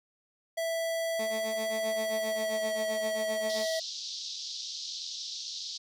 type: tone with pitch glide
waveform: square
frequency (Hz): 659.3 to 647.6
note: E5 to E5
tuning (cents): 0 to -31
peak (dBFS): -30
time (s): 0.57-3.8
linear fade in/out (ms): 10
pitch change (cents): -31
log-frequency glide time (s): 1.74-2.78
type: tone with tremolo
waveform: 15% pulse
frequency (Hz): 220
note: A3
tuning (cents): 0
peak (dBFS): -29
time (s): 1.19-3.66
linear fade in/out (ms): 5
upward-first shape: sine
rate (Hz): 7.6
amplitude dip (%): 85
type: band-pass noise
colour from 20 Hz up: pink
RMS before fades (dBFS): -39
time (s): 3.49-5.78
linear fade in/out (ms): 10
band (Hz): 3600 to 5900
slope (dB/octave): 48
effects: none